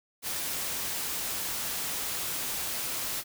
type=noise; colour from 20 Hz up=white; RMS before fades=-33 dBFS; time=0.22-3.24 s; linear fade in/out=50 ms; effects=none